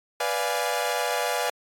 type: chord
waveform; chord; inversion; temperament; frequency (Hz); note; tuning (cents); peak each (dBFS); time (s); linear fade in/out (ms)
sawtooth; B diminished seventh; none; equal; 493.9 / 587.3 / 698.5 / 830.6; B4 / D5 / F5 / Ab5; 0 / 0 / 0 / 0; -26; 0.2-1.5; 5
effects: AAC 48 kbps